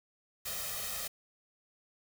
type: noise with comb filter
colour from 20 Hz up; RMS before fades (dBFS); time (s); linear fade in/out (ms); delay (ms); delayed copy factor
white; -38; 0.45-1.08; 10; 1.6; +0.85
effects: none